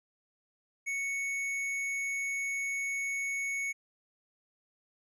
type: tone with hard clipping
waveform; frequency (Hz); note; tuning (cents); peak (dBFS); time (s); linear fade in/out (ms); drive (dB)
triangle; 2217; C#7; 0; -33; 0.86-3.73; 20; 12
effects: none